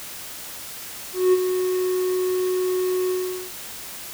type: tone with ADSR envelope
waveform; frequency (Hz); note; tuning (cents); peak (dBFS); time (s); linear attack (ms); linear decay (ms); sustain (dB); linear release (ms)
triangle; 367.7; F#4; -11; -10; 1.13-3.52; 200; 36; -8; 430
effects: white hiss -36 dBFS RMS until 4.13 s